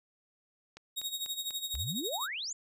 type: click train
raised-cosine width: 0.2 ms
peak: -30 dBFS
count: 5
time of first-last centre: 0.77-1.753 s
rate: 4.07 Hz
type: tone with tremolo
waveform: sawtooth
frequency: 3763 Hz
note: A#7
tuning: 16 cents sharp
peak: -29 dBFS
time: 0.96-2.28 s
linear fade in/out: 20 ms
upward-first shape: sine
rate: 12 Hz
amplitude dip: 75%
type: exponential sweep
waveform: sine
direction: up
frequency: 56.8 to 7460 Hz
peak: -35 dBFS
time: 1.74-2.53 s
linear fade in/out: 5 ms
effects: none